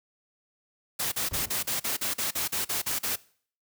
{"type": "noise bursts", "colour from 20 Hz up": "white", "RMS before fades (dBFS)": -29, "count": 13, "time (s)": [0.99, 3.16], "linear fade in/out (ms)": 10, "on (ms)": 130, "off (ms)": 40}
{"type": "noise with exponential decay", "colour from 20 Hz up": "brown", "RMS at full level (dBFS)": -33, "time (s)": [1.31, 1.96], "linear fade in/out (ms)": 2, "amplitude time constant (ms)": 140}
{"effects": ["noise-tail reverb RT60 0.5 s tail -21 dB re dry", "high-pass 60 Hz 12 dB/octave"]}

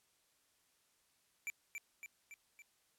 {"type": "tone with echo", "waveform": "square", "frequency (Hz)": 2338, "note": "D7", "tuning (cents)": -8, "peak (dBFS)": -39, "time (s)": [1.47, 1.5], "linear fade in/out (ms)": 0, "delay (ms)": 280, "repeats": 4, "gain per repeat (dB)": -4, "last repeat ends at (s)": 2.62, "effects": ["white hiss -75 dBFS RMS until 2.98 s", "low-pass 12000 Hz 12 dB/octave"]}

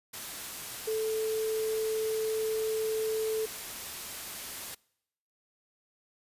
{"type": "tone in noise", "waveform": "sine", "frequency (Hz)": 438.6, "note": "A4", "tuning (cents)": -6, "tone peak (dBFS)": -28, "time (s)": [0.87, 3.46], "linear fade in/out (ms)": 10, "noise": "white", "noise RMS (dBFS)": -40, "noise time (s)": [0.13, 4.75], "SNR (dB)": 9, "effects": ["noise-tail reverb RT60 0.8 s tail -25 dB re dry", "resampled to 32000 Hz"]}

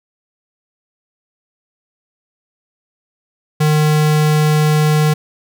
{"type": "tone", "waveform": "square", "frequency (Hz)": 152.5, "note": "D#3", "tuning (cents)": -34, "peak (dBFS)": -11, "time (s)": [3.6, 5.14], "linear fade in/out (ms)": 10, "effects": []}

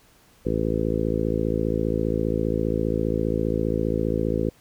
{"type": "harmonic tone", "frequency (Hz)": 55, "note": "A1", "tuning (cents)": 0, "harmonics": [1, 2, 3, 4, 5, 6, 7, 8, 9], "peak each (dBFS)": [-30, -30, -30, -30, -30, -30, -30, -30, -30], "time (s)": [0.45, 4.5], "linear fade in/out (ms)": 10, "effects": ["pink hiss -57 dBFS RMS until 4.6 s"]}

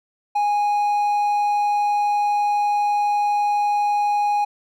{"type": "tone", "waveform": "triangle", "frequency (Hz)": 826, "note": "G#5", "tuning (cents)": -10, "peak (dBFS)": -15, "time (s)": [0.35, 4.45], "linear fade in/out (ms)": 10, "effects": []}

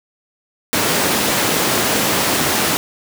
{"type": "high-pass noise", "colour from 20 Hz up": "pink", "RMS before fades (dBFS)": -17, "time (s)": [0.73, 2.77], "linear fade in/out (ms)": 0, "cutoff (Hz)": 180, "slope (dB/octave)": 12, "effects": []}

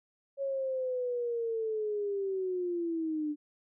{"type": "linear sweep", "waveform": "sine", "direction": "down", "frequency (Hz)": [554.4, 293.7], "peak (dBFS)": -30, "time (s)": [0.37, 3.36], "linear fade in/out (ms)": 50, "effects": []}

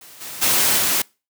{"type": "noise with level steps", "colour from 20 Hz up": "white", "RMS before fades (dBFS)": [-43, -33, -17, -19], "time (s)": [0.01, 1.02], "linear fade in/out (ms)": 5, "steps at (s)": [0.2, 0.41, 0.77], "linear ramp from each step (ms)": 20, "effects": ["noise-tail reverb RT60 0.3 s tail -25 dB re dry", "high-pass 100 Hz 12 dB/octave"]}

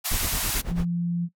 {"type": "band-pass noise", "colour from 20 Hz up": "white", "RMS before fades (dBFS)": -28, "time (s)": [0.04, 0.62], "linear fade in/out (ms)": 20, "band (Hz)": [610, 16000], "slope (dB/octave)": 96}
{"type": "noise with tremolo", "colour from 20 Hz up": "brown", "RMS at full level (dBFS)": -27, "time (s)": [0.11, 0.85], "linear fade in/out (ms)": 5, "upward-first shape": "sine", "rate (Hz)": 9.1, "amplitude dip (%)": 85}
{"type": "tone", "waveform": "sine", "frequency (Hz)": 172.4, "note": "F3", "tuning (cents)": -22, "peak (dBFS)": -23, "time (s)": [0.68, 1.29], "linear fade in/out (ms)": 50}
{"effects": ["noise-tail reverb RT60 0.1 s tail -19 dB re dry"]}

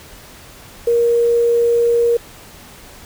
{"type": "tone with quantisation", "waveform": "sine", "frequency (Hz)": 470.8, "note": "A#4", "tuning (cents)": 17, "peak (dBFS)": -11, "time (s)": [0.87, 2.17], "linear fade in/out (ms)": 5, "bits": 6, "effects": ["pink hiss -40 dBFS RMS until 3.05 s"]}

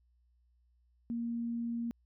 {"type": "tone", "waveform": "sine", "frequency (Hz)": 234.1, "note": "A#3", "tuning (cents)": 8, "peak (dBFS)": -33, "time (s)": [1.1, 1.91], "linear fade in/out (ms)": 0, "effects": ["added 60 Hz sine -67 dBFS peak until 2.05 s"]}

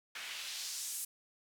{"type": "noise with band-pass filter sweep", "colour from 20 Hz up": "white", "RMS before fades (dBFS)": -42, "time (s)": [0.15, 1.05], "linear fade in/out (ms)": 5, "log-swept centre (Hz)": [1900, 10000], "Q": 1.3, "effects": []}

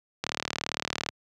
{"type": "click train", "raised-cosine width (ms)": 0.2, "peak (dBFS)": -10, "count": 33, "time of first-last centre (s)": [0.24, 1.089], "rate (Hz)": 37.7, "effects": ["high-pass 100 Hz 12 dB/octave"]}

